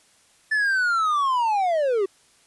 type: linear sweep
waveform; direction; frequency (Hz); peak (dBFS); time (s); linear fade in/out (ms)
triangle; down; 1760 to 370; -17; 0.51-2.06; 10
effects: white hiss -58 dBFS RMS until 2.46 s + resampled to 24000 Hz